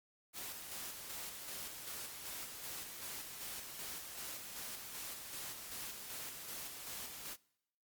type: noise with tremolo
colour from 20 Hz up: white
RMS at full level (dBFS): -45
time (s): 0.33-7.37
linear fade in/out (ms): 50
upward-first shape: square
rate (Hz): 2.6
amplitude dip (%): 35
effects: noise-tail reverb RT60 0.8 s tail -24 dB re dry + Opus 48 kbps